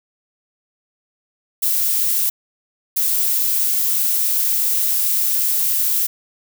violet noise bursts at uneven times, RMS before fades -18 dBFS, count 2, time 1.62-2.3 / 2.96-6.07 s, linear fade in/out 10 ms, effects none

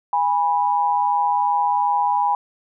sine tone pair together, 820 / 982.7 Hz, G#5 / B5, -22 / -9 cents, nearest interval minor third, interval 313 cents, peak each -19 / -19 dBFS, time 0.13-2.35 s, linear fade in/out 2 ms, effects none

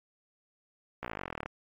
slowing click train, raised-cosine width 0.5 ms, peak -21 dBFS, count 21, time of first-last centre 1.03-1.46 s, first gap 16 ms, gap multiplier 1.03, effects AAC 32 kbps

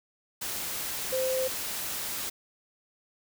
sine tone in noise, 519 Hz, C5, 14 cents flat, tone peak -26 dBFS, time 1.12-1.48 s, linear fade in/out 10 ms, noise white, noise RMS -34 dBFS, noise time 0.41-2.3 s, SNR +5 dB, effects none

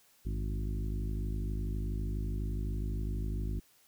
harmonic tone with a mistuned harmonic, 52.1 Hz, G#1, 6 cents sharp, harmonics 1 / 2 / 3 / 4 / 5 / 6 / 7, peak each -33 / -39 / -43 / -45 / -47 / -49 / -50 dBFS, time 0.25-3.6 s, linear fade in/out 10 ms, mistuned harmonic 2, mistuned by -79 cents, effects white hiss -65 dBFS RMS until 3.87 s

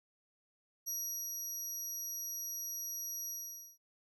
30% pulse tone with ADSR envelope, 5760 Hz, F#8, 47 cents flat, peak -32 dBFS, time 0.86-3.78 s, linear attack 22 ms, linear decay 410 ms, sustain -3 dB, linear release 490 ms, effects none

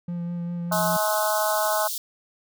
triangle tone with vibrato, 172.8 Hz, F3, 18 cents flat, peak -25 dBFS, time 0.08-0.97 s, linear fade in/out 5 ms, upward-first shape sine, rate 5 Hz, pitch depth 14 cents each way
harmonic tone, 212.7 Hz, G#3, 42 cents sharp, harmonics 3 / 4 / 5 / 6 / 7, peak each -25 / -27 / -29 / -31 / -32 dBFS, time 0.71-1.88 s, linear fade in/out 10 ms
white high-pass noise, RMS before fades -30 dBFS, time 0.72-1.98 s, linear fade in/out 2 ms, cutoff 3400 Hz, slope 48 dB/octave
effects none

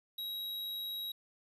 square tone, 3839 Hz, B7, 50 cents flat, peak -38 dBFS, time 0.18-1.12 s, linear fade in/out 5 ms, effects resampled to 32000 Hz + 11-bit

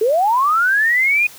sine linear sweep, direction up, 409.4 to 2489 Hz, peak -12 dBFS, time 0.01-1.27 s, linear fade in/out 5 ms, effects white hiss -40 dBFS RMS until 1.38 s

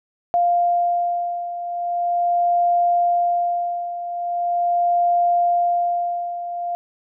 sine beating tone pair, 698.5 / 698.91 Hz, F5 / F5, 0 / +1 cents, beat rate 0.41 Hz, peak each -18 / -23 dBFS, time 0.34-6.75 s, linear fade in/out 0 ms, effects none

